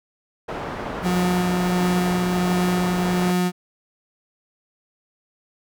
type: low-pass noise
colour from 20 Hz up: white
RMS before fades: -30 dBFS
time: 0.48-3.32 s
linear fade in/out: 10 ms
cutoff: 1000 Hz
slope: 12 dB/octave
type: tone with tremolo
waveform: 35% pulse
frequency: 179.7 Hz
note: F3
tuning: 50 cents sharp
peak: -16 dBFS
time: 1.02-3.52 s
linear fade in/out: 50 ms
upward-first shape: triangle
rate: 1.4 Hz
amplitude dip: 25%
effects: none